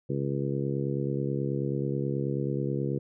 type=harmonic tone; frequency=69.3 Hz; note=C#2; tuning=in tune; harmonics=2 / 3 / 4 / 5 / 6 / 7; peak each=-30 / -35 / -37 / -34 / -36 / -37 dBFS; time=0.09-2.99 s; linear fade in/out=10 ms; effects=none